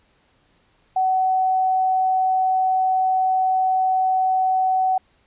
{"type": "tone", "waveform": "sine", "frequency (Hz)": 752, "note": "F#5", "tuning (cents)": 28, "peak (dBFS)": -16, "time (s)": [0.96, 4.98], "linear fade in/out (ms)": 5, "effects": ["pink hiss -61 dBFS RMS until 5.26 s", "resampled to 8000 Hz"]}